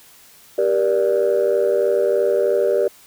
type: chord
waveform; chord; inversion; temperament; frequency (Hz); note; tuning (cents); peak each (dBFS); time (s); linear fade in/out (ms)
sine; G minor; none; equal with one note detuned; 392 / 475.1 / 587.3; G4 / Bb4 / D5; 0 / +33 / 0; -18; 0.58-2.88; 5
effects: tanh soft clip ceiling -9 dBFS + white hiss -48 dBFS RMS until 3.06 s